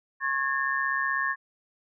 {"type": "tone cluster", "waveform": "sine", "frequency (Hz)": [1088, 1664, 1800], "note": ["C#6", "G#6", "A6"], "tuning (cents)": [-33, 3, 39], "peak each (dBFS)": -29, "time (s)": [0.2, 1.36], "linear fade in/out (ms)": 50, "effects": []}